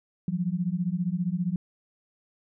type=beating tone pair; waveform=sine; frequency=170 / 185 Hz; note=F3 / F#3; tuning=-46 / 0 cents; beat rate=15 Hz; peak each=-28 dBFS; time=0.28-1.56 s; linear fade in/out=2 ms; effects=none